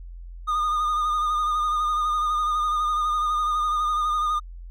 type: tone with vibrato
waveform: triangle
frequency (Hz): 1224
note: D#6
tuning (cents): -29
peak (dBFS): -19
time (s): 0.47-4.4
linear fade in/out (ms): 20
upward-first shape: sine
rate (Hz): 12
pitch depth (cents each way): 34
effects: added 43 Hz sine -36 dBFS peak until 4.7 s